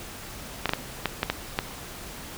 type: clicks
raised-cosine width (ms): 0.3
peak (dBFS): -7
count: 7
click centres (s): 0.657 / 0.693 / 0.735 / 1.057 / 1.231 / 1.3 / 1.589
effects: pink hiss -40 dBFS RMS until 2.37 s